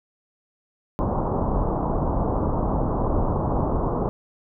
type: low-pass noise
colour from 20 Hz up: pink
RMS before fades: -23 dBFS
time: 0.99-4.09 s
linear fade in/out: 0 ms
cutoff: 1100 Hz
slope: 48 dB/octave
effects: none